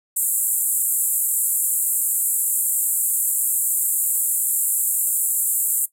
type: band-pass noise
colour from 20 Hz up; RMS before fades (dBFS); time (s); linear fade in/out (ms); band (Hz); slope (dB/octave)
pink; -21; 0.16-5.86; 10; 7500 to 15000; 96
effects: noise-tail reverb RT60 0.1 s tail -17 dB re dry